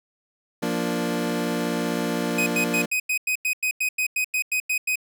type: chord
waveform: 25% pulse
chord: Bb major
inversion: second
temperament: equal with one note detuned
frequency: 174.61 / 233.8 / 293.7 Hz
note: F3 / Bb3 / D4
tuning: 0 / +5 / 0 cents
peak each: -25 / -23 / -25 dBFS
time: 0.62-2.86 s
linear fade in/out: 10 ms
type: tone bursts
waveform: 45% pulse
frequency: 2508 Hz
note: D#7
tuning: 13 cents sharp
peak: -21 dBFS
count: 15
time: 2.38-4.957 s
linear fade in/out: 5 ms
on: 85 ms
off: 93 ms
effects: none